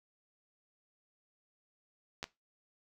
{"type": "clicks", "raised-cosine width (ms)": 0.2, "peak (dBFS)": -21, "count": 2, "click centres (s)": [2.229, 2.241], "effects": ["noise-tail reverb RT60 0.2 s tail -18 dB re dry"]}